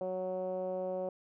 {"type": "tone with low-pass filter", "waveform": "10% pulse", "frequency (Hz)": 185, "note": "F#3", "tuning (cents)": 0, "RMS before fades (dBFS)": -36, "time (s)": [0.01, 1.09], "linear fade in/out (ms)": 2, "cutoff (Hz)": 580, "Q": 4.1, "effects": []}